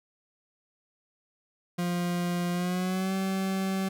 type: tone with pitch glide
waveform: 40% pulse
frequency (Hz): 175.5 to 191.38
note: F3 to G3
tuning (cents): +9 to -41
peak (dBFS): -26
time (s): 1.78-3.89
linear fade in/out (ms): 10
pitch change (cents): +150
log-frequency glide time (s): 2.52-3.13
effects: none